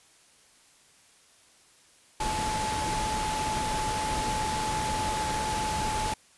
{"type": "tone in noise", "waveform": "sine", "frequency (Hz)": 863, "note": "A5", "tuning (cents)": -34, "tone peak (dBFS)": -29, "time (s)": [2.2, 6.14], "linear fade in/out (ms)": 5, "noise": "pink", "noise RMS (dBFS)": -32, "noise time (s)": [2.2, 6.14], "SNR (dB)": 0, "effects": ["white hiss -59 dBFS RMS until 6.37 s", "resampled to 24000 Hz"]}